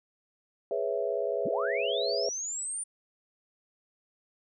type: chord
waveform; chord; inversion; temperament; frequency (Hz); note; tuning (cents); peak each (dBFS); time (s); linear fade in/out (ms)
sine; C# minor seventh; second; equal; 415.3 / 493.9 / 554.4 / 659.3; G#4 / B4 / C#5 / E5; 0 / 0 / 0 / 0; -33; 0.71-2.29; 2
type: linear sweep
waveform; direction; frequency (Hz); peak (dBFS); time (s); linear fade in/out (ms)
sine; up; 104.3 to 9350; -32; 1.45-2.84; 10
effects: none